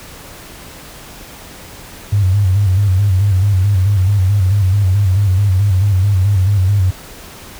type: tone with vibrato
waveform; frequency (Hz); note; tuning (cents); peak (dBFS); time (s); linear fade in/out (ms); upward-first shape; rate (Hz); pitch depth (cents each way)
sine; 97.3; G2; -12; -9; 2.12-6.91; 10; square; 4.6; 81
effects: pink hiss -35 dBFS RMS until 7.59 s